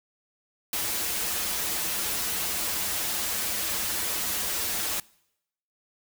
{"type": "noise with comb filter", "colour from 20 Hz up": "white", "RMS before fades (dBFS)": -29, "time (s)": [0.73, 5], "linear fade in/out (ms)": 2, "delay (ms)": 7.6, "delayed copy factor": -0.85, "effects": ["noise-tail reverb RT60 0.8 s tail -24 dB re dry"]}